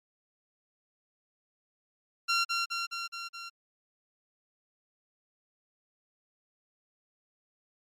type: tone with echo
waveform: 15% pulse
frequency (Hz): 1373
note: F6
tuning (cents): -30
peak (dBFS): -18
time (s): 2.28-2.45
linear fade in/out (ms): 20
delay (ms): 210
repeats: 5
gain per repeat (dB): -3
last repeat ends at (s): 3.5
effects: low-pass 8000 Hz 12 dB/octave + MP3 96 kbps